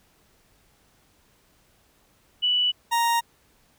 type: tone pair in turn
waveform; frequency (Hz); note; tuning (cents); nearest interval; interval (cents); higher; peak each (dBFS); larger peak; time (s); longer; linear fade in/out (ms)
sine / 40% pulse; 2960 / 933.4; F#7 / A#5; 0 / +2; octave + minor sixth; 1998; first; -19; neither; 2.42-2.72 / 2.91-3.21; neither; 20
effects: pink hiss -62 dBFS RMS until 3.78 s